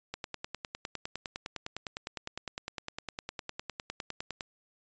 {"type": "click train", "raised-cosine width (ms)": 0.2, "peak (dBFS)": -19, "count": 43, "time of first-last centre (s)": [0.14, 4.408], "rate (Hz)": 9.84, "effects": ["resampled to 16000 Hz"]}